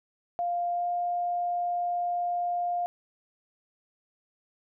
sine tone with pitch glide, 699 to 703.9 Hz, F5 to F5, +1 to +13 cents, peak -26 dBFS, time 0.39-2.86 s, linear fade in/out 0 ms, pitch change +12 cents, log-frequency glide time 0.71-0.86 s, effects none

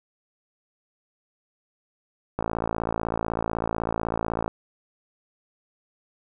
click train, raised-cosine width 1 ms, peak -12 dBFS, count 118, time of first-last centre 2.39-4.479 s, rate 56 Hz, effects none

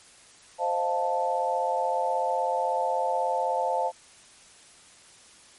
sine chord, F dominant seventh, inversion second, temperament equal, 523.3 / 622.3 / 698.5 / 880 Hz, C5 / Eb5 / F5 / A5, 0 / 0 / 0 / 0 cents, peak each -29 / -33 / -29 / -27 dBFS, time 0.58-3.92 s, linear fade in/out 50 ms, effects white hiss -53 dBFS RMS until 5.58 s + MP3 48 kbps

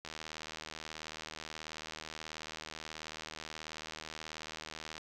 click train, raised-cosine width 0.2 ms, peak -25 dBFS, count 388, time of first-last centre 0.05-4.98 s, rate 78.5 Hz, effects none

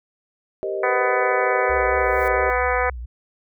sine chord, C minor seventh, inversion second, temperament equal, 392 / 466.2 / 523.3 / 622.3 Hz, G4 / Bb4 / C5 / Eb5, 0 / 0 / 0 / 0 cents, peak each -26 / -32 / -32 / -27 dBFS, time 0.63-2.5 s, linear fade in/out 0 ms
harmonic tone, 249.7 Hz, B3, 19 cents sharp, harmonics 2 / 3 / 4 / 5 / 6 / 7 / 8 / 9, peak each -23 / -25 / -26 / -27 / -28 / -28 / -29 / -30 dBFS, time 0.83-2.9 s, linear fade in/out 5 ms
sine tone with vibrato, 63.3 Hz, B1, 43 cents sharp, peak -29 dBFS, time 1.69-3.06 s, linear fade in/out 10 ms, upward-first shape triangle, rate 4.4 Hz, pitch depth 170 cents each way
blue noise with exponential growth, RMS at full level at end -41 dBFS, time 1.86-2.28 s, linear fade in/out 2 ms, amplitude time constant 90 ms
effects none

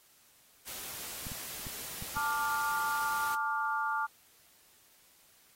white noise, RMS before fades -42 dBFS, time 0.66-3.36 s, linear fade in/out 20 ms
clicks, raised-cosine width 5 ms, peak -31 dBFS, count 5, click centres 1.268 / 1.318 / 1.668 / 2.024 / 2.169 s
sine chord, D minor, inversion second, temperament just, 881 / 1174.7 / 1409.6 Hz, A5 / D6 / F6, +2 / 0 / +16 cents, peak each -34 dBFS, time 2.15-4.07 s, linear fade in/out 20 ms
effects white hiss -63 dBFS RMS until 5.55 s + AAC 48 kbps

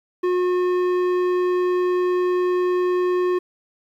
square tone with low-pass filter, 361 Hz, F#4, 43 cents flat, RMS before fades -20 dBFS, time 0.23-3.39 s, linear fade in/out 10 ms, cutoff 1700 Hz, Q 0.54, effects 9-bit

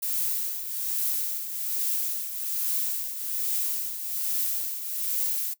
violet noise with tremolo, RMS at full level -26 dBFS, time 0.02-5.54 s, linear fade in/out 10 ms, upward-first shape triangle, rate 1.2 Hz, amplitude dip 65%, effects noise-tail reverb RT60 0.1 s tail -18 dB re dry

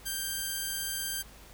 5% pulse tone, 1579 Hz, G6, 12 cents sharp, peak -21 dBFS, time 0.05-1.23 s, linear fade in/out 20 ms, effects added 50 Hz sine -53 dBFS peak until 1.53 s + pink hiss -53 dBFS RMS until 1.53 s

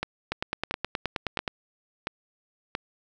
two click trains, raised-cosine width 0.3 ms, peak -11 / -12 dBFS, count 12 / 5, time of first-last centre 0.32-1.478 / 0.03-2.751 s, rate 9.5 / 1.47 Hz, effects none

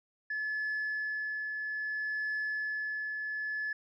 sine tone with tremolo, 1720 Hz, A6, 40 cents flat, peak -29 dBFS, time 0.3-3.73 s, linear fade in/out 5 ms, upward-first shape triangle, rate 0.61 Hz, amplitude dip 40%, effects tanh soft clip ceiling -29 dBFS

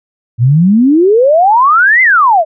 sine exponential two-way sweep, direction up then down, 112.3 to 2107 to 604 Hz, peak -4 dBFS, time 0.38-2.45 s, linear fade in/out 50 ms, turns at 2.02 s, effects none

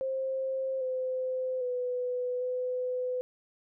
sine tone with pitch steps, 529 / 514 / 497 / 503 Hz, C5 / C5 / B4 / B4, +19 / -31 / +11 / +32 cents, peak -29 dBFS, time 0.01-3.21 s, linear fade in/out 0 ms, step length 800 ms, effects none

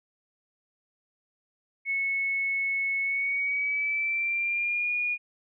sine tone with pitch glide, 2200 to 2441 Hz, C#7 to D#7, -14 to -34 cents, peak -25 dBFS, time 1.85-5.18 s, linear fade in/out 50 ms, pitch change +180 cents, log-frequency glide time 3.02-4.92 s, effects none

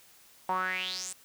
sawtooth tone with band-pass filter sweep, 185 Hz, F#3, in tune, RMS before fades -33 dBFS, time 0.49-1.13 s, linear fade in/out 2 ms, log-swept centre 850 to 8700 Hz, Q 6.6, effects white hiss -58 dBFS RMS until 1.24 s

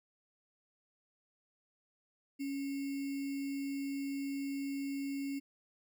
sine tone with sample-and-hold, 277.2 Hz, C#4, in tune, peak -35 dBFS, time 2.39-5.4 s, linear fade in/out 20 ms, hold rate 2450 Hz, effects none

